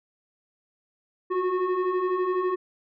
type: tone with frequency modulation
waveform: sine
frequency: 370 Hz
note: F#4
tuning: in tune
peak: -21 dBFS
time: 1.3-2.56 s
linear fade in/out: 20 ms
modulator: 728 Hz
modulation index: 0.98
effects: tanh soft clip ceiling -20 dBFS